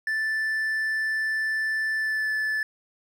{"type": "tone with pitch glide", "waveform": "triangle", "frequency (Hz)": [1760, 1741.8], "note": ["A6", "A6"], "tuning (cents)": [0, -18], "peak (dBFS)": -22, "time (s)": [0.07, 2.63], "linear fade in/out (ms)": 2, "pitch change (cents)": -18, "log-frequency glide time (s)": [1.97, 2.32], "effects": []}